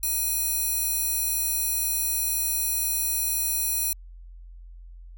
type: tone with high-pass filter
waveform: square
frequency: 831 Hz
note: G#5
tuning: 1 cent sharp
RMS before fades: -26 dBFS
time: 0.03-3.93 s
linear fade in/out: 2 ms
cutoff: 10000 Hz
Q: 0.73
effects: added 43 Hz sine -41 dBFS peak until 5.17 s